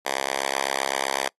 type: tone with high-pass filter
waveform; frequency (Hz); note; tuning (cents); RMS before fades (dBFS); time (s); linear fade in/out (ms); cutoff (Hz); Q
5% pulse; 67.8; C#2; -38; -27; 0.05-1.29; 10; 720; 0.75
effects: noise-tail reverb RT60 0.1 s tail -25 dB re dry + AAC 32 kbps